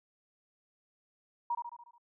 sine tone with echo, 950 Hz, A#5, 33 cents sharp, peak -29 dBFS, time 1.5-1.55 s, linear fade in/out 5 ms, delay 72 ms, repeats 6, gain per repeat -5 dB, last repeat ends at 1.982 s, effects none

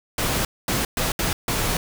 pink noise bursts at uneven times, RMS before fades -23 dBFS, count 5, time 0.18-0.45 / 0.68-0.85 / 0.97-1.12 / 1.19-1.33 / 1.48-1.77 s, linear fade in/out 2 ms, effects none

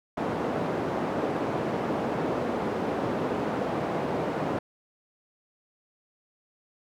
white band-pass noise, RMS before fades -29 dBFS, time 0.17-4.59 s, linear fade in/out 5 ms, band 160 to 600 Hz, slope 12 dB/octave, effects none

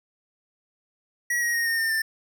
square tone with pitch steps, 1918 / 1890.5 / 1863.4 / 1836.7 / 1810.4 / 1784.4 Hz, A#6 / A#6 / A#6 / A#6 / A6 / A6, +49 / +24 / -1 / -26 / +49 / +24 cents, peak -23 dBFS, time 1.3-2.02 s, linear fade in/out 5 ms, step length 120 ms, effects none

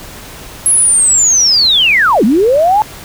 sine linear two-way sweep, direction down then up, 10920 to 194.4 to 877 Hz, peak -6 dBFS, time 0.66-2.82 s, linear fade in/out 0 ms, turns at 2.24 s, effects pink hiss -31 dBFS RMS until 3.04 s

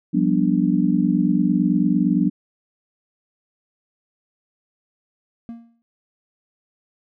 sine chord, G dominant seventh, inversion third, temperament just, 176.4 / 196 / 245 / 294 Hz, F3 / G3 / B3 / D4, +18 / 0 / -14 / +2 cents, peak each -21 dBFS, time 0.13-2.3 s, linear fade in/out 20 ms
triangle tone with exponential decay, 232.2 Hz, A#3, 7 cents flat, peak -26 dBFS, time 5.49-5.82 s, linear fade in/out 0 ms, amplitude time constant 70 ms
effects none

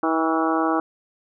harmonic tone with a mistuned harmonic, 161.2 Hz, E3, 38 cents flat, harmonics 2 / 3 / 4 / 5 / 6 / 7 / 8 / 9, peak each -22 / -29 / -28 / -26 / -31 / -27 / -28 / -34 dBFS, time 0.03-0.8 s, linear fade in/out 2 ms, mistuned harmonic 8, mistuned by +41 cents, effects none

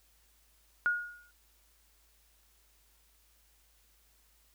sine tone with exponential decay, 1438 Hz, F#6, 50 cents flat, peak -23 dBFS, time 0.86-1.31 s, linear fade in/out 0 ms, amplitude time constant 96 ms, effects added 53 Hz sine -68 dBFS peak until 4.54 s + white hiss -68 dBFS RMS until 4.54 s

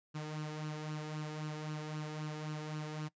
sawtooth tone with flanger, 153.2 Hz, D#3, 27 cents flat, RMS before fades -41 dBFS, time 0.14-3.09 s, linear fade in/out 20 ms, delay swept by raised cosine 0.69 to 2.39 ms, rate 3.8 Hz, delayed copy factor +0.55, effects noise-tail reverb RT60 0.1 s tail -21 dB re dry + resampled to 16000 Hz

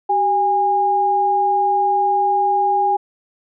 sine tone pair together, 385.2 / 816.2 Hz, G4 / G#5, -30 / -30 cents, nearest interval octave + minor second, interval 1300 cents, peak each -23 / -14 dBFS, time 0.09-2.97 s, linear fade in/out 10 ms, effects none

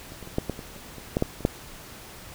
clicks, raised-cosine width 2 ms, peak -28 / -28 / -28 / -10 / -14 / -24 / -29 / -27 / -9 / -8 / -25 / -6 dBFS, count 12, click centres 0.121 / 0.227 / 0.274 / 0.384 / 0.497 / 0.592 / 0.763 / 0.983 / 1.169 / 1.224 / 1.407 / 1.451 s, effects pink hiss -44 dBFS RMS until 2.34 s

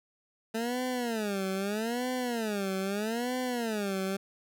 20% pulse tone with vibrato, 220 Hz, A3, in tune, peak -25 dBFS, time 0.54-4.17 s, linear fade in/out 10 ms, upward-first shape sine, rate 0.79 Hz, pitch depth 250 cents each way, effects none

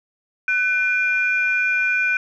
sine tone pair together, 1500 / 2403 Hz, F#6 / D7, +23 / +39 cents, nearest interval minor sixth, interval 816 cents, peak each -19 dBFS, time 0.48-2.17 s, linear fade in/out 2 ms, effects tanh soft clip ceiling -9 dBFS

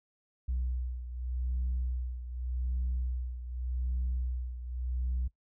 sine beating tone pair, 62.1 / 62.95 Hz, B1 / B1, +10 / +34 cents, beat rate 0.85 Hz, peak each -31 / -36 dBFS, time 0.48-5.28 s, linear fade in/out 10 ms, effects noise-tail reverb RT60 0.1 s tail -19 dB re dry + tanh soft clip ceiling -26 dBFS

